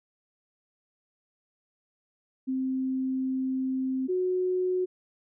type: tone pair in turn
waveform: sine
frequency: 261.6 / 366.8 Hz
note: C4 / F#4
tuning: 0 / -15 cents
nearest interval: tritone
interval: 585 cents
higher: second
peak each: -26 / -24 dBFS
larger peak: second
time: 2.47-4.08 / 4.08-4.86 s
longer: first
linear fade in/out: 20 ms
effects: none